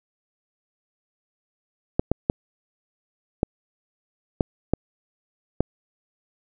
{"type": "clicks", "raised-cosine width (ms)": 2, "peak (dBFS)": -5, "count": 7, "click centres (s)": [1.995, 2.116, 2.299, 3.431, 4.408, 4.736, 5.606], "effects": []}